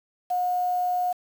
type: tone with quantisation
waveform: sine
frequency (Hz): 722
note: F#5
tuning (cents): -43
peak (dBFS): -22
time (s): 0.3-1.13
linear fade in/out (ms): 10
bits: 7
effects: none